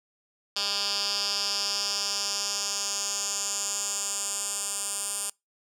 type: tone with band-pass filter sweep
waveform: 10% pulse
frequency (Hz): 201.5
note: G3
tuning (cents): +48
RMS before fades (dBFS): -30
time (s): 0.56-5.3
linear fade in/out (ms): 5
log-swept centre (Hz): 4500 to 8800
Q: 3.4
effects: noise-tail reverb RT60 0.2 s tail -25 dB re dry